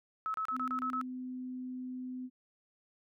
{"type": "tone bursts", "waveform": "sine", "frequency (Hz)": 1294, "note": "E6", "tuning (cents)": -32, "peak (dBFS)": -32, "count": 7, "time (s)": [0.26, 1.013], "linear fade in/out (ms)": 0, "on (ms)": 81, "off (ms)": 31}
{"type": "tone", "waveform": "sine", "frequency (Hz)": 254, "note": "B3", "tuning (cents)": 49, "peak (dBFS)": -38, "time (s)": [0.51, 2.3], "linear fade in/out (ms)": 50}
{"effects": []}